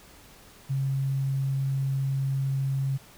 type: tone with quantisation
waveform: sine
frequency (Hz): 135.6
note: C#3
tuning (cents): -38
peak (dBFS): -24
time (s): 0.69-2.98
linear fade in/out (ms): 20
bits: 9
effects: pink hiss -52 dBFS RMS until 3.17 s